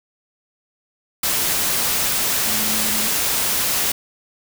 sine tone in noise, 216.1 Hz, A3, 31 cents flat, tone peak -30 dBFS, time 2.47-3.08 s, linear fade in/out 5 ms, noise white, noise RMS -20 dBFS, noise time 1.23-3.92 s, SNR -13 dB, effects none

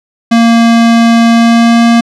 square tone with pitch glide, 231.2 to 233.1 Hz, A#3 to A#3, -14 to 0 cents, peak -4 dBFS, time 0.31-2.01 s, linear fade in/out 10 ms, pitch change +14 cents, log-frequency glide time 1.29-1.85 s, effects low-pass 6000 Hz 12 dB/octave

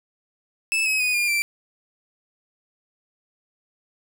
40% pulse tone with pitch steps, 2623 / 2551 / 2482 / 2414 / 2348 Hz, E7 / D#7 / D#7 / D7 / D7, -9 / +43 / -5 / +47 / -1 cents, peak -19 dBFS, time 0.72-1.42 s, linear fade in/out 0 ms, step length 140 ms, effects none

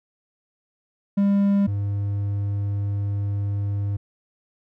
triangle tone pair in turn, 200 / 100.96 Hz, G3 / G#2, +35 / -48 cents, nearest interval octave, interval 1183 cents, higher first, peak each -14 / -20 dBFS, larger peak first, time 1.17-1.67 / 1.67-3.97 s, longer second, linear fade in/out 10 ms, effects none

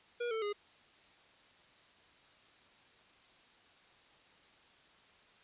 square tone with pitch steps, 479 / 444.3 / 412.2 Hz, A#4 / A4 / G#4, +47 / +17 / -13 cents, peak -35 dBFS, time 0.2-0.53 s, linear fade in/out 10 ms, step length 110 ms, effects white hiss -63 dBFS RMS until 5.43 s + resampled to 8000 Hz

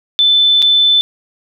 sine tone with dropouts, 3520 Hz, A7, in tune, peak -7 dBFS, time 0.19-1.01 s, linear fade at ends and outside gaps 0 ms, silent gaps 0.62-0.625 s, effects none

